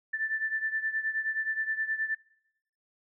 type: beating tone pair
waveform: sine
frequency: 1763 / 1772.5 Hz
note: A6 / A6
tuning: +3 / +12 cents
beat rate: 9.5 Hz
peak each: -30 / -34 dBFS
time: 0.13-2.15 s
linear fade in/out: 10 ms
effects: noise-tail reverb RT60 0.8 s tail -23 dB re dry